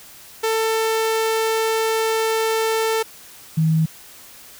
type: tone pair in turn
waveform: sawtooth / sine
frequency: 445.2 / 159.6 Hz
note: A4 / D#3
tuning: +20 / +44 cents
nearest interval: octave + tritone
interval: 1776 cents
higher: first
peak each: -14 dBFS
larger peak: neither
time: 0.43-3.03 / 3.57-3.86 s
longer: first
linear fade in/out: 10 ms
effects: white hiss -43 dBFS RMS until 4.59 s